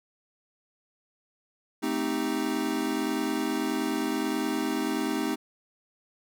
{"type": "chord", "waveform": "square", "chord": "A half-diminished seventh", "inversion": "none", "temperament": "equal", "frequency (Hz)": [220, 261.6, 311.1, 392], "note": ["A3", "C4", "Eb4", "G4"], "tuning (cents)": [0, 0, 0, 0], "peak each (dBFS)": [-35, -32, -31, -35], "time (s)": [1.82, 5.36], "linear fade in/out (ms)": 20, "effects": []}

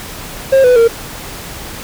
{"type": "tone with pitch steps", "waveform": "triangle", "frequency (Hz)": [536, 497.2, 461.3], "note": ["C5", "B4", "A#4"], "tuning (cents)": [42, 12, -18], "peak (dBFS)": -3, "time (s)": [0.52, 0.88], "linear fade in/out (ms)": 10, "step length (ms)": 120, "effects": ["pink hiss -28 dBFS RMS until 1.83 s"]}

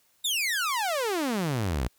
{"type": "exponential sweep", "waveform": "sawtooth", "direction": "down", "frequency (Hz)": [3784, 55], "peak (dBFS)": -22, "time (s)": [0.24, 1.88], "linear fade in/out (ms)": 10, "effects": ["white hiss -66 dBFS RMS until 1.98 s"]}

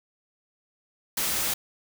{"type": "noise", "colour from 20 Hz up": "white", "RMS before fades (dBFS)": -27, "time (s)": [1.17, 1.54], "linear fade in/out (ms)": 5, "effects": []}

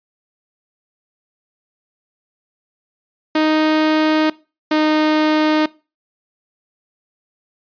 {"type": "tone pair in turn", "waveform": "sawtooth", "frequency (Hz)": [310.8, 308.1], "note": ["D#4", "D#4"], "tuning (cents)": [-2, -17], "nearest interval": "unison", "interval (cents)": 15, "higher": "first", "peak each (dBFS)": -9, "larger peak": "neither", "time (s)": [[3.35, 4.3], [4.71, 5.66]], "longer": "neither", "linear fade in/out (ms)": 5, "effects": ["noise-tail reverb RT60 0.3 s tail -21 dB re dry", "resampled to 11025 Hz"]}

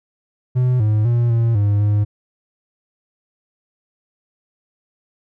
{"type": "tone with pitch steps", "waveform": "triangle", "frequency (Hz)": [126, 106.9, 119.1, 115.8, 102.4, 103.9], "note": ["B2", "A2", "A#2", "A#2", "G#2", "G#2"], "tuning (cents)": [35, -49, 38, -11, -24, 1], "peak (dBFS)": -11, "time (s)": [0.55, 2.05], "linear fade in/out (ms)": 20, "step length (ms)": 250, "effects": []}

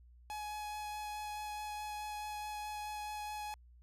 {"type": "tone with vibrato", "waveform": "45% pulse", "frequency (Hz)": 842, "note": "G#5", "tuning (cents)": 24, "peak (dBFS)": -40, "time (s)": [0.3, 3.54], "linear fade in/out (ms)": 0, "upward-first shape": "sine", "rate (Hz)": 4.7, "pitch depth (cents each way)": 9, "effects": ["added 60 Hz sine -57 dBFS peak until 3.82 s", "resampled to 32000 Hz"]}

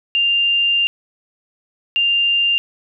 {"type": "tone pair in turn", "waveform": "sine", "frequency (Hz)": [2794, 2794], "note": ["F7", "F7"], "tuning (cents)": [0, 0], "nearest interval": "unison", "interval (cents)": 0, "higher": "neither", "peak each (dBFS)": -13, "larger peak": "neither", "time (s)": [[0.15, 0.87], [1.96, 2.58]], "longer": "first", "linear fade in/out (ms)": 0, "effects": []}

